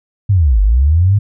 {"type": "linear two-way sweep", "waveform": "sine", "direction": "down then up", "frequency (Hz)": [105.7, 46.44, 105.7], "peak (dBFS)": -7, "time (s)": [0.29, 1.19], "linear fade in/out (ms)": 10, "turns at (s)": 0.61, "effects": []}